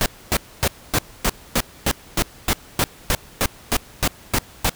pink noise bursts, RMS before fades -18 dBFS, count 16, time 0.01-4.694 s, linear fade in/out 0 ms, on 49 ms, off 260 ms, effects pink hiss -45 dBFS RMS until 4.75 s

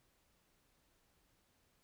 silence, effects pink hiss -75 dBFS RMS until 1.83 s

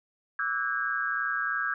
sine tone cluster, 1151 / 1310 / 1498 / 1621 Hz, D6 / E6 / F#6 / G#6, -35 / -11 / +21 / -42 cents, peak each -37 / -33 / -34 / -29 dBFS, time 0.39-1.74 s, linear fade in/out 2 ms, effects none

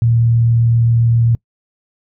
sine tone with frequency modulation, 116.54 Hz, A#2, in tune, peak -9 dBFS, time 0.02-1.35 s, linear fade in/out 0 ms, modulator 39.9 Hz, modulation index 0.21, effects noise-tail reverb RT60 0.1 s tail -25 dB re dry

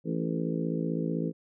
harmonic tone with a mistuned harmonic, 55.8 Hz, A1, 25 cents sharp, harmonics 3 / 4 / 5 / 6 / 7 / 8 / 9, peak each -31 / -35 / -34 / -37 / -42 / -38 / -40 dBFS, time 0.04-1.33 s, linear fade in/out 50 ms, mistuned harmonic 7, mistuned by +34 cents, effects none

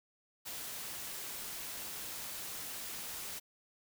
white noise, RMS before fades -43 dBFS, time 0.45-3.4 s, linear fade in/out 20 ms, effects none

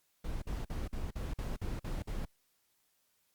brown noise bursts, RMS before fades -37 dBFS, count 9, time 0.24-2.252 s, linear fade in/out 5 ms, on 180 ms, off 49 ms, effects white hiss -75 dBFS RMS until 3.34 s + Opus 48 kbps

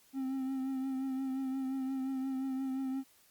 triangle tone with vibrato, 264.9 Hz, C4, 22 cents sharp, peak -31 dBFS, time 0.13-3.04 s, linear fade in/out 50 ms, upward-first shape triangle, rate 5.7 Hz, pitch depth 36 cents each way, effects white hiss -65 dBFS RMS until 3.3 s + Opus 48 kbps

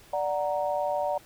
sine chord, D augmented, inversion none, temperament equal, 587.3 / 740 / 932.3 Hz, D5 / F#5 / A#5, 0 / 0 / 0 cents, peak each -28 / -30 / -32 dBFS, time 0.13-1.18 s, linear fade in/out 5 ms, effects pink hiss -54 dBFS RMS until 1.25 s

